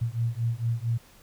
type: beating tone pair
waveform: sine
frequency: 114.3 / 118.7 Hz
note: A#2 / A#2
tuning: -34 / +32 cents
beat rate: 4.4 Hz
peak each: -28 dBFS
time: 0.01-0.98 s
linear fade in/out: 10 ms
effects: pink hiss -55 dBFS RMS until 1.22 s